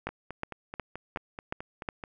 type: two click trains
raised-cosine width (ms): 0.5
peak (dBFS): -23 / -16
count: 10 / 6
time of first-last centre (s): 0.09-2.038 / 0.07-1.888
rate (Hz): 4.62 / 2.75
effects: none